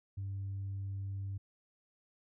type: tone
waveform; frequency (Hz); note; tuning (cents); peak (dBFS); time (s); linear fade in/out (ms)
sine; 98; G2; 0; -35; 0.17-1.38; 10
effects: tanh soft clip ceiling -34 dBFS